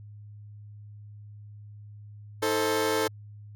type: chord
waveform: sawtooth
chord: A diminished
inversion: second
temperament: just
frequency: 316.8 / 440 / 528 Hz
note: Eb4 / A4 / C5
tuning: +31 / 0 / +16 cents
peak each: -28 / -22 / -27 dBFS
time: 2.42-3.08 s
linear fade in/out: 10 ms
effects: added 104 Hz sine -43 dBFS peak until 3.55 s